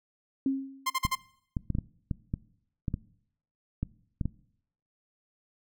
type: tone with exponential decay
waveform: sine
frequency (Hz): 269.9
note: C#4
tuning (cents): -46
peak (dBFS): -22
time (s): 0.46-0.97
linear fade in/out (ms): 2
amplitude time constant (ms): 110
type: tone bursts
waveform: sawtooth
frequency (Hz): 1049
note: C6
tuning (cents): +4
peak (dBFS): -22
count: 4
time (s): 0.86-1.154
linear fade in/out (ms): 10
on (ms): 42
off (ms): 42
type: clicks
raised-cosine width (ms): 5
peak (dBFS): -17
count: 12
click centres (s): 1.051 / 1.568 / 1.703 / 1.751 / 1.786 / 2.112 / 2.339 / 2.882 / 2.941 / 3.83 / 4.212 / 4.256
effects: noise-tail reverb RT60 0.7 s tail -21 dB re dry

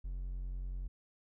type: tone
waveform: triangle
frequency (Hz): 45.12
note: F#1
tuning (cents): -43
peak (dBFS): -35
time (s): 0.04-0.88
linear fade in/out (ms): 10
effects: none

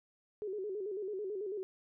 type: tone with vibrato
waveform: sine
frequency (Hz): 399.1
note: G4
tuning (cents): +31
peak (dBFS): -36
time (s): 0.42-1.63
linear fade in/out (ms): 0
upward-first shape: square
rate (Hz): 9.1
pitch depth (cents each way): 98
effects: none

